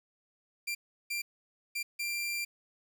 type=tone bursts at uneven times; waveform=sawtooth; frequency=2372 Hz; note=D7; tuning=17 cents sharp; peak=-29 dBFS; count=4; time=0.67-0.75 / 1.1-1.22 / 1.75-1.83 / 1.99-2.45 s; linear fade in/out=10 ms; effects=10-bit